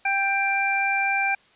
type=harmonic tone; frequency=788 Hz; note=G5; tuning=9 cents sharp; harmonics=1 / 2 / 3; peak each=-25 / -27 / -23 dBFS; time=0.05-1.35 s; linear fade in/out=5 ms; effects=white hiss -57 dBFS RMS until 1.55 s + resampled to 8000 Hz